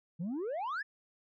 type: exponential sweep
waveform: sine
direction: up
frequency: 155.56 to 1813 Hz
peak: -31 dBFS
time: 0.19-0.83 s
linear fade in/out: 20 ms
effects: tanh soft clip ceiling -33 dBFS